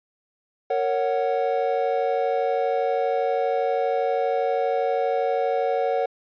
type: chord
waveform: triangle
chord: F# major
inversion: first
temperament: just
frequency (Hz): 462.5 / 555 / 740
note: A#4 / C#5 / F#5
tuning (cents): -14 / +2 / 0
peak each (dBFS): -23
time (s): 0.7-6.06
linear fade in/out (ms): 5
effects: resampled to 11025 Hz